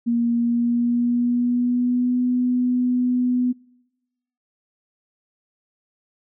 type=tone with pitch glide; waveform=sine; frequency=235.6 to 248.6 Hz; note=A#3 to B3; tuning=+19 to +12 cents; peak=-17 dBFS; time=0.06-3.53 s; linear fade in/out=20 ms; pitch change=+93 cents; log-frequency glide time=0.35-2.2 s; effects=noise-tail reverb RT60 1.0 s tail -26 dB re dry